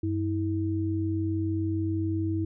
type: tone pair together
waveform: sine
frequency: 95.98 / 323.1 Hz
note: G2 / E4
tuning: -36 / -35 cents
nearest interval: octave + major sixth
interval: 2101 cents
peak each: -28 dBFS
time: 0.03-2.45 s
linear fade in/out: 5 ms
effects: none

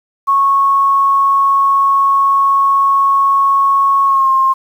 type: tone with pitch glide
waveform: sine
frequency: 1101 to 1064.7 Hz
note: C#6 to C6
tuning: -12 to +30 cents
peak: -8 dBFS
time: 0.27-4.54 s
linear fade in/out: 20 ms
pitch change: -58 cents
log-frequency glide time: 4.06-4.3 s
effects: 7-bit

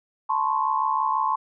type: tone cluster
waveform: sine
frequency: 876 / 1025 / 1091 Hz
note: A5 / C6 / C#6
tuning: -8 / -36 / -28 cents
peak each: -25 dBFS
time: 0.29-1.36 s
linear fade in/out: 10 ms
effects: none

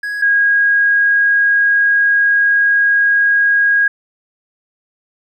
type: tone pair in turn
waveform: triangle / sine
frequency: 1661.2 / 1639.3 Hz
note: G#6 / G#6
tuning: 0 / -23 cents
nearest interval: unison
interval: 23 cents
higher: first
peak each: -17 / -9 dBFS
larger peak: second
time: 0.03-0.22 / 0.22-3.88 s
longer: second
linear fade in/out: 5 ms
effects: none

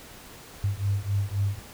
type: beating tone pair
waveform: sine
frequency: 98 / 101.8 Hz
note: G2 / G#2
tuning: 0 / -34 cents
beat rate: 3.8 Hz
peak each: -27 dBFS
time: 0.64-1.59 s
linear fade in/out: 0 ms
effects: pink hiss -46 dBFS RMS until 1.73 s

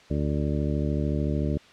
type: harmonic tone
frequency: 73.5 Hz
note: D2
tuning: 2 cents sharp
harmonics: 1 / 2 / 3 / 4 / 5 / 6 / 8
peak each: -28 / -28 / -31 / -32 / -35 / -37 / -37 dBFS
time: 0.1-1.58 s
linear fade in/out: 10 ms
effects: white hiss -52 dBFS RMS until 1.72 s + low-pass 4000 Hz 12 dB/octave

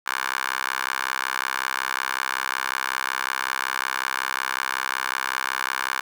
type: tone with high-pass filter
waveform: 10% pulse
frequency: 65.41 Hz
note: C2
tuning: in tune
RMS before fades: -27 dBFS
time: 0.06-6.01 s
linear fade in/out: 10 ms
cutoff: 1300 Hz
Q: 3.3
effects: none

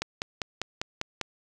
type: click train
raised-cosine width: 0.2 ms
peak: -12 dBFS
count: 7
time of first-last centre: 0.02-1.213 s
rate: 5.03 Hz
effects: none

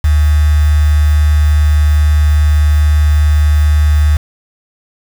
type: tone with quantisation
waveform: sine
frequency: 74.9 Hz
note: D2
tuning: 35 cents sharp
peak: -6 dBFS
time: 0.04-4.17 s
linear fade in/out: 5 ms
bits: 4
effects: none

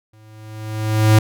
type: tone with exponential growth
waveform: square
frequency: 108.5 Hz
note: A2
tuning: 24 cents flat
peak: -8 dBFS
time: 0.13-1.19 s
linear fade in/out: 5 ms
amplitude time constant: 230 ms
effects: none

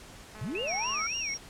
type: click train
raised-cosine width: 0.5 ms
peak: -34 dBFS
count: 145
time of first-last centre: 0.35-1.02 s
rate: 215 Hz
type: linear sweep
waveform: sine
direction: up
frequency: 87.31 to 1396.9 Hz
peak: -32 dBFS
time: 0.41-1.07 s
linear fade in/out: 5 ms
type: tone with vibrato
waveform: sine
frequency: 2489 Hz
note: D#7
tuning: in tune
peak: -33 dBFS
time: 0.55-1.34 s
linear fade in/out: 2 ms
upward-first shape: sine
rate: 3.6 Hz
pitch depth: 230 cents each way
type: tone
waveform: sine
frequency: 5610 Hz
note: F8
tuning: 7 cents sharp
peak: -33 dBFS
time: 0.67-1.38 s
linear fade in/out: 20 ms
effects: pink hiss -49 dBFS RMS until 1.49 s + low-pass 10000 Hz 12 dB/octave

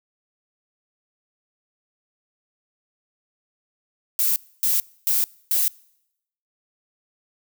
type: noise bursts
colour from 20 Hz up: violet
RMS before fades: -20 dBFS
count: 4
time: 4.19-5.68 s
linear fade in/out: 0 ms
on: 170 ms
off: 270 ms
effects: noise-tail reverb RT60 0.8 s tail -25 dB re dry

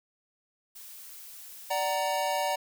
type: noise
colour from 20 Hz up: blue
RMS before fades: -46 dBFS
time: 0.75-1.95 s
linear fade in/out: 10 ms
type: chord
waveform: square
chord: D augmented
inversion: none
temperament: equal with one note detuned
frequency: 587.3 / 751.6 / 932.3 Hz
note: D5 / F#5 / A#5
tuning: 0 / +27 / 0 cents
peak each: -32 dBFS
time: 1.7-2.56 s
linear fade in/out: 10 ms
effects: none

